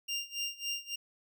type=tone with tremolo; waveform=25% pulse; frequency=2794 Hz; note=F7; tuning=in tune; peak=-28 dBFS; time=0.08-0.96 s; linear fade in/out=10 ms; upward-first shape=sine; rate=3.6 Hz; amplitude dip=90%; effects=none